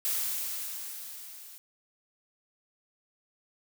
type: noise with level ramp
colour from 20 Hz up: blue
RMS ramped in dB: -29 to -49 dBFS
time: 0.05-1.58 s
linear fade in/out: 0 ms
effects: none